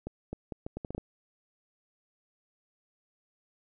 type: accelerating click train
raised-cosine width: 2 ms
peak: -23 dBFS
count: 9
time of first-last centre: 0.07-0.98 s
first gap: 260 ms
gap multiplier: 0.74
effects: none